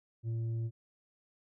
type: tone with tanh clipping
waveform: triangle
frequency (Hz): 114.3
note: A#2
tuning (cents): -34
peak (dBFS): -33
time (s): 0.23-0.71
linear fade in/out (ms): 50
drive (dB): 9
effects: none